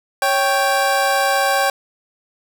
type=tone pair together; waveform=25% pulse; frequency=554.4 / 784 Hz; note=C#5 / G5; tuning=0 / 0 cents; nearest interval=tritone; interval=600 cents; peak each=-15 / -13 dBFS; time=0.22-1.7 s; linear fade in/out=2 ms; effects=none